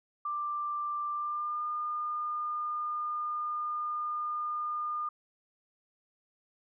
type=tone with pitch glide; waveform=sine; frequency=1181 to 1212.8 Hz; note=D6 to D#6; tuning=+9 to -45 cents; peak=-31 dBFS; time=0.25-5.09 s; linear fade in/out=5 ms; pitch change=+46 cents; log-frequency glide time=1.13-1.65 s; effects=none